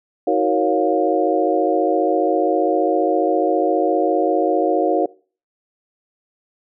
sine tone cluster, 318.8 / 373.7 / 468 / 553 / 707 Hz, D#4 / F#4 / A#4 / C#5 / F5, +42 / +17 / +7 / -4 / +21 cents, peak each -21 dBFS, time 0.27-5.06 s, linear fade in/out 5 ms, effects noise-tail reverb RT60 0.4 s tail -22 dB re dry

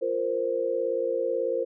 sine chord, F suspended fourth, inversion none, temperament just, 349.2 / 465.6 / 523.8 Hz, F4 / Bb4 / C5, 0 / -2 / +2 cents, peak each -33 / -28 / -27 dBFS, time 0.01-1.65 s, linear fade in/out 20 ms, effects none

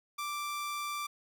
sawtooth tone, 1174.7 Hz, D6, in tune, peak -31 dBFS, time 0.18-1.07 s, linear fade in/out 10 ms, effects none

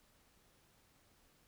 silence, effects pink hiss -70 dBFS RMS until 1.47 s

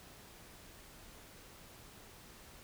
silence, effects pink hiss -56 dBFS RMS until 2.63 s

